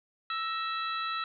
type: harmonic tone with a mistuned harmonic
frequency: 659.3 Hz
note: E5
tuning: in tune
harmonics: 2 / 3 / 4 / 5 / 6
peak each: -32 / -41 / -41 / -46 / -39 dBFS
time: 0.3-1.24 s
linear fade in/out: 2 ms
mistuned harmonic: 3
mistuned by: -90 cents
effects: none